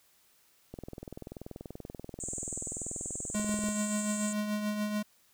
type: click train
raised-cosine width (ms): 2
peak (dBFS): -28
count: 62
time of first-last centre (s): 0.74-3.687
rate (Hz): 20.7
type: band-pass noise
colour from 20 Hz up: white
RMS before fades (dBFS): -39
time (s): 2.2-4.33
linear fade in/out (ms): 2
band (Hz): 6900 to 8400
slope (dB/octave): 96
type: tone with tremolo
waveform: square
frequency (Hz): 209.8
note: G#3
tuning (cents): +18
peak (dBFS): -29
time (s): 3.34-5.03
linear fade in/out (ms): 10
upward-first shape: triangle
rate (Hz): 6.9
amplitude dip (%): 50
effects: white hiss -66 dBFS RMS until 5.33 s